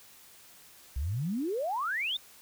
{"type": "exponential sweep", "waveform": "sine", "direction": "up", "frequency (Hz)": [60.3, 3728], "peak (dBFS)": -29, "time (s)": [0.96, 2.17], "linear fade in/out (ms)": 5, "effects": ["white hiss -55 dBFS RMS until 2.41 s"]}